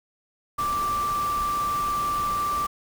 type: tone in noise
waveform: sine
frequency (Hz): 1173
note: D6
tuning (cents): -2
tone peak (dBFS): -23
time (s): 0.58-2.67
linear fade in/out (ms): 10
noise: pink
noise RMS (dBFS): -36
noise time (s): 0.58-2.67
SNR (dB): +10
effects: none